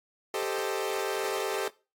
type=chord; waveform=sawtooth; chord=A half-diminished seventh; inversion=third; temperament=equal; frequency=392 / 440 / 523.3 / 622.3 Hz; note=G4 / A4 / C5 / Eb5; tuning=0 / 0 / 0 / 0 cents; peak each=-29 / -29 / -33 / -34 dBFS; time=0.34-1.68 s; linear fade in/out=2 ms; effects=noise-tail reverb RT60 0.3 s tail -20 dB re dry + AAC 64 kbps